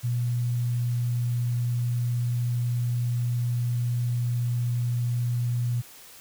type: tone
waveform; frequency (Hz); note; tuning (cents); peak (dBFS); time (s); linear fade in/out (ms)
sine; 120.8; B2; -38; -23; 0.03-5.82; 20
effects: white hiss -48 dBFS RMS until 6.2 s